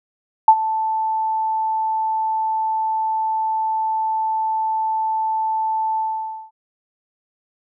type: tone with ADSR envelope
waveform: sine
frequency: 880 Hz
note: A5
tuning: in tune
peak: -3 dBFS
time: 0.48-6.51 s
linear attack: 3 ms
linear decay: 62 ms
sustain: -15 dB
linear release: 530 ms
effects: none